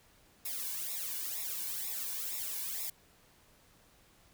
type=noise with flanger; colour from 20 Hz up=blue; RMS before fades=-38 dBFS; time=0.45-2.9 s; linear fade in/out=5 ms; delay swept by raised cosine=0.65 to 1.59 ms; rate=2.1 Hz; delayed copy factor=-0.95; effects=pink hiss -64 dBFS RMS until 4.33 s